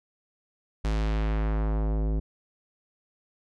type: tone with low-pass filter sweep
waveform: square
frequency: 53.3 Hz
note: G#1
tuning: 46 cents sharp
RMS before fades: -26 dBFS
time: 0.84-2.2 s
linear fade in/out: 10 ms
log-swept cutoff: 6700 to 400 Hz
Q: 0.87
effects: none